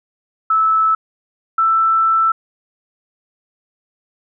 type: tone pair in turn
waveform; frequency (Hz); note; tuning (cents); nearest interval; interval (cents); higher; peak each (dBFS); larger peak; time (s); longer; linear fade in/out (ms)
sine; 1308 / 1327; E6 / E6; -14 / +11; unison; 25; second; -11; neither; 0.5-0.95 / 1.58-2.32; second; 5
effects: none